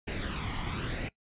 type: noise with flanger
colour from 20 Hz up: pink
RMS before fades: -34 dBFS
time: 0.07-1.09 s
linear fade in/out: 10 ms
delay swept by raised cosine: 0.43 to 0.97 ms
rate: 1 Hz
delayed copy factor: +0.6
effects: noise-tail reverb RT60 0.1 s tail -20 dB re dry + resampled to 8000 Hz